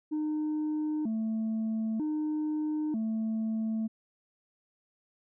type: tone with vibrato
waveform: sine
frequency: 260 Hz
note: C4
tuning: 11 cents flat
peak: -26 dBFS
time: 0.11-3.88 s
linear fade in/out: 20 ms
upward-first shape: square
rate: 0.53 Hz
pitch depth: 280 cents each way
effects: tanh soft clip ceiling -27 dBFS